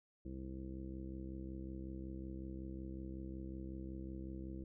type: harmonic tone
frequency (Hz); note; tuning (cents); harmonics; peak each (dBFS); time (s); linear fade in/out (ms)
65.41; C2; 0; 1 / 2 / 3 / 4 / 5 / 6 / 7 / 8; -47 / -53 / -50 / -57 / -49 / -63 / -63 / -62; 0.25-4.64; 5
effects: none